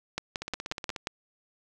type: two click trains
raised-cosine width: 0.2 ms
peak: -18 / -13 dBFS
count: 10 / 6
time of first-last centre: 0.42-0.962 / 0.18-1.071 s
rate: 16.6 / 5.61 Hz
effects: none